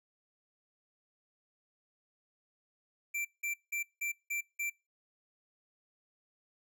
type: tone bursts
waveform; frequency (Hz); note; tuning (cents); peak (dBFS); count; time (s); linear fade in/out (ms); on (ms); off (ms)
square; 2349; D7; 0; -34; 6; 3.14-4.7; 10; 110; 180
effects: noise-tail reverb RT60 0.3 s tail -25 dB re dry